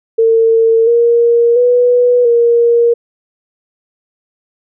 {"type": "tone with pitch steps", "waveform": "sine", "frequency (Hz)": [452.6, 470.1, 490.1, 470.5], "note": ["A4", "A#4", "B4", "A#4"], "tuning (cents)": [49, 15, -13, 16], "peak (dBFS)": -6, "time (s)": [0.18, 2.94], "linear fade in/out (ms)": 10, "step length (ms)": 690, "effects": []}